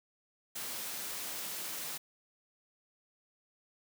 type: high-pass noise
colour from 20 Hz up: white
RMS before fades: -40 dBFS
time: 0.55-1.98 s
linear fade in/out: 10 ms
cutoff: 150 Hz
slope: 12 dB/octave
effects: none